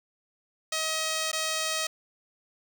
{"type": "tone with dropouts", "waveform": "5% pulse", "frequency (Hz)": 634, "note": "D#5", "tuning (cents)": 32, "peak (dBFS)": -16, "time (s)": [0.72, 1.87], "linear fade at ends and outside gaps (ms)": 5, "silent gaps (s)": [1.317, 1.329], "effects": []}